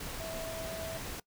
sine tone in noise, 652 Hz, E5, 19 cents flat, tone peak -39 dBFS, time 0.2-0.98 s, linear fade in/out 5 ms, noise pink, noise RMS -41 dBFS, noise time 0-1.2 s, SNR -1 dB, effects noise-tail reverb RT60 0.1 s tail -21 dB re dry

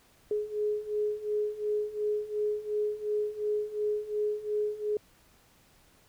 sine beating tone pair, 418.9 / 421.7 Hz, G#4 / G#4, +15 / +26 cents, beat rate 2.8 Hz, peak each -33 / -30 dBFS, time 0.31-4.97 s, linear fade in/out 2 ms, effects pink hiss -62 dBFS RMS until 6.08 s

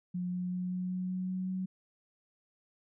sine tone with pitch steps, 179.2 / 180.24 / 181.28 / 182.33 / 183.39 / 184.45 / 185.52 / 186.59 Hz, F3 / F#3 / F#3 / F#3 / F#3 / F#3 / F#3 / F#3, +45 / -45 / -35 / -25 / -15 / -5 / +5 / +15 cents, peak -32 dBFS, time 0.14-1.66 s, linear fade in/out 10 ms, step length 190 ms, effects none

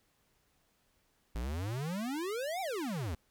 square exponential two-way sweep, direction up then down, 52.3 to 791 to 72.8 Hz, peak -35 dBFS, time 1.35-3.15 s, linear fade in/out 5 ms, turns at 2.61 s, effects pink hiss -73 dBFS RMS until 3.3 s

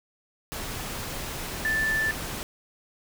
sine tone in noise, 1760 Hz, A6, in tune, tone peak -23 dBFS, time 1.65-2.11 s, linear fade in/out 0 ms, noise pink, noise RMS -34 dBFS, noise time 0.52-2.43 s, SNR +8 dB, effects none

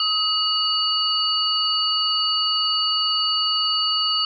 sine tone cluster, 1265 / 2894 / 4511 Hz, D#6 / F#7 / C#8, +28 / -39 / +29 cents, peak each -26 / -23 / -21 dBFS, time 0-4.25 s, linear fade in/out 2 ms, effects none

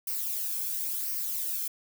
violet noise with flanger, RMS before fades -32 dBFS, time 0.07-1.68 s, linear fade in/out 5 ms, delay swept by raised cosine 0.27 to 1.06 ms, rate 0.95 Hz, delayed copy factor -0.5, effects none

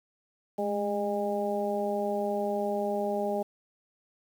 harmonic tone with a mistuned harmonic, 203.5 Hz, G#3, 35 cents flat, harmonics 1 / 2 / 3 / 4, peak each -34 / -32 / -31 / -34 dBFS, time 0.58-3.43 s, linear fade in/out 10 ms, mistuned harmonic 1, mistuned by +45 cents, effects 9-bit

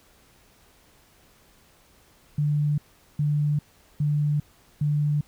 sine tone bursts, 147.8 Hz, D3, 11 cents sharp, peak -20 dBFS, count 4, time 2.38-5.21 s, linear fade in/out 5 ms, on 400 ms, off 410 ms, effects pink hiss -58 dBFS RMS until 5.27 s

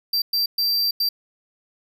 square tone bursts at uneven times, 4699 Hz, D8, in tune, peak -19 dBFS, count 4, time 0.13-0.22 / 0.33-0.46 / 0.58-0.91 / 1-1.09 s, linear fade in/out 5 ms, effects none

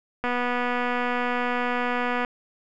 click train, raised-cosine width 0.5 ms, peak -12 dBFS, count 493, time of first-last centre 0.24-2.248 s, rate 245 Hz, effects none

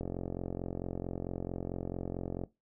click train, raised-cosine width 2 ms, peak -23 dBFS, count 109, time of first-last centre 0.01-2.437 s, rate 44.5 Hz, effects noise-tail reverb RT60 0.2 s tail -18 dB re dry

